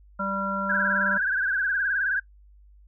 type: harmonic tone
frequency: 196 Hz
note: G3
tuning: in tune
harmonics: 1 / 3 / 5 / 7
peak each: -31 / -33 / -35 / -27 dBFS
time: 0.19-1.18 s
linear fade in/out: 10 ms
type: tone with vibrato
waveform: sine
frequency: 1568 Hz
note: G6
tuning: in tune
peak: -22 dBFS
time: 0.69-2.2 s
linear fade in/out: 10 ms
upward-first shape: triangle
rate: 19 Hz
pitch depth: 120 cents each way
effects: noise-tail reverb RT60 0.1 s tail -19 dB re dry + added 50 Hz sine -50 dBFS peak until 2.87 s